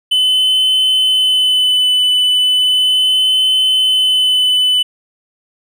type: tone with vibrato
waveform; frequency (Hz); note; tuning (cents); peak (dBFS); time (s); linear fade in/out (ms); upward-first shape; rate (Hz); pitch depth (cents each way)
triangle; 3019; F#7; +34; -8; 0.11-4.83; 10; sine; 0.36; 14
effects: none